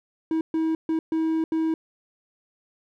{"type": "tone bursts at uneven times", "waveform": "triangle", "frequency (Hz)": 321.2, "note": "E4", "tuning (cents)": -45, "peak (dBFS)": -19, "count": 5, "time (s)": [[0.31, 0.41], [0.54, 0.75], [0.89, 0.99], [1.12, 1.44], [1.52, 1.74]], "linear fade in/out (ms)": 2, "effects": []}